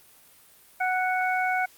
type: harmonic tone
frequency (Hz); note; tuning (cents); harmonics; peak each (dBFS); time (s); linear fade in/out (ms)
740; F#5; 0; 1 / 2 / 3; -25 / -28 / -30; 0.8-1.66; 10
effects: white hiss -55 dBFS RMS until 1.77 s + Opus 32 kbps